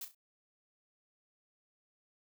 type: noise with echo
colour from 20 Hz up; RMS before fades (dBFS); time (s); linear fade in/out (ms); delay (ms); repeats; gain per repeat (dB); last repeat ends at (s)
blue; -42; 0.01-0.05; 5; 33; 3; -9; 0.149
effects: none